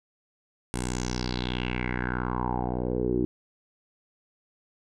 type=tone with low-pass filter sweep; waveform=10% pulse; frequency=61.6 Hz; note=B1; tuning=4 cents flat; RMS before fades=-29 dBFS; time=0.74-3.25 s; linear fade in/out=0 ms; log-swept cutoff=9500 to 330 Hz; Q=4.9; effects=none